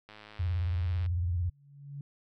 click train, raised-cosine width 0.3 ms, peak -33 dBFS, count 104, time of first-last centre 0.09-1.062 s, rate 106 Hz
sine tone with vibrato, 87.31 Hz, F2, in tune, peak -27 dBFS, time 0.39-1.5 s, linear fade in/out 10 ms, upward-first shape sine, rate 18 Hz, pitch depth 120 cents each way
sine tone with exponential growth, 141.7 Hz, C#3, 38 cents sharp, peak -36 dBFS, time 1.27-2.01 s, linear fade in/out 2 ms, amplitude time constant 160 ms
effects none

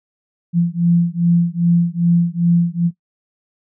sine beating tone pair, 170.3 / 172.8 Hz, F3 / F3, -43 / -18 cents, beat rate 2.5 Hz, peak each -15 / -15 dBFS, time 0.53-2.91 s, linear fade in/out 50 ms, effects noise-tail reverb RT60 0.1 s tail -17 dB re dry

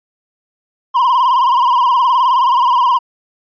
triangle tone with vibrato, 1005 Hz, B5, 30 cents sharp, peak -7 dBFS, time 0.94-2.99 s, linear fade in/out 20 ms, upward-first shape sine, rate 19 Hz, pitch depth 110 cents each way, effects resampled to 11025 Hz

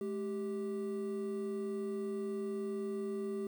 triangle tone pair together, 212.9 / 392 Hz, G#3 / G4, +43 / 0 cents, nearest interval major seventh, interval 1057 cents, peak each -38 / -35 dBFS, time 0.01-3.47 s, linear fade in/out 2 ms, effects 10-bit

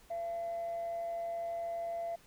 sine tone with amplitude modulation, 678 Hz, E5, 49 cents sharp, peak -32 dBFS, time 0.1-2.16 s, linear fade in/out 10 ms, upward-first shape sine, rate 192 Hz, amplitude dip 30%, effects tanh soft clip ceiling -32 dBFS + pink hiss -62 dBFS RMS until 2.26 s

